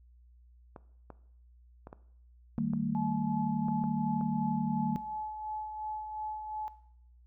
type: clicks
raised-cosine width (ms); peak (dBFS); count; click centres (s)
1; -31; 9; 0.762 / 1.103 / 1.871 / 1.929 / 2.585 / 2.735 / 3.684 / 3.839 / 4.211
type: chord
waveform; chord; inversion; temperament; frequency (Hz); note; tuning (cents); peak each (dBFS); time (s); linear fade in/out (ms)
sine; Eb major; none; equal with one note detuned; 155.56 / 196 / 227.5; Eb3 / G3 / Bb3; 0 / 0 / -42; -35 / -35 / -30; 2.58-4.96; 0
type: tone with tremolo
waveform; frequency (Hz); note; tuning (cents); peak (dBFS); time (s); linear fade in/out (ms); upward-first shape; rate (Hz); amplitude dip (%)
sine; 858; A5; -44; -34; 2.95-6.68; 0; sine; 2.8; 45
effects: noise-tail reverb RT60 0.7 s tail -17 dB re dry + added 60 Hz sine -56 dBFS peak until 7.26 s